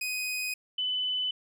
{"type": "tone pair in turn", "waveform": ["sawtooth", "sine"], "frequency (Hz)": [2501, 3007], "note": ["D#7", "F#7"], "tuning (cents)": [8, 27], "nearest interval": "minor third", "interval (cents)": 319, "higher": "second", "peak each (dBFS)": -27, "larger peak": "neither", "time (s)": [[0.01, 0.54], [0.78, 1.31]], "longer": "neither", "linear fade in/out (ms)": 5, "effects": []}